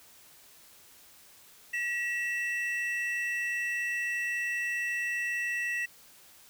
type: tone pair together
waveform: triangle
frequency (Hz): 1922.8 / 2668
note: B6 / E7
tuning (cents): -47 / +20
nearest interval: tritone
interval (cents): 567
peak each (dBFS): -29 / -33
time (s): 1.73-5.86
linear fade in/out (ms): 10
effects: white hiss -56 dBFS RMS until 6.49 s